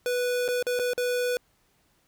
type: tone with dropouts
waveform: square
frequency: 492.7 Hz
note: B4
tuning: 4 cents flat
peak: -25 dBFS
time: 0.06-1.37 s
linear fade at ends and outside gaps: 1 ms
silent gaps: 0.48-0.486 / 0.626-0.667 / 0.791-0.796 / 0.934-0.978 s
effects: pink hiss -67 dBFS RMS until 2.07 s